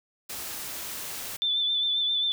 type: noise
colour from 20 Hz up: white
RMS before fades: -36 dBFS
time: 0.29-1.37 s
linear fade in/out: 10 ms
type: tone with vibrato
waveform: sine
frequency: 3520 Hz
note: A7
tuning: in tune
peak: -23 dBFS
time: 1.42-2.32 s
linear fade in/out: 0 ms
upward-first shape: sine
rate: 7.5 Hz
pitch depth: 32 cents each way
effects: none